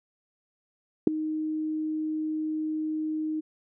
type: tone with ADSR envelope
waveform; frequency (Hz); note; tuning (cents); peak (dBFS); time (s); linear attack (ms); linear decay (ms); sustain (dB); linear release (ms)
sine; 311.1; D#4; 0; -9; 1.07-3.41; 4; 4; -18; 17
effects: none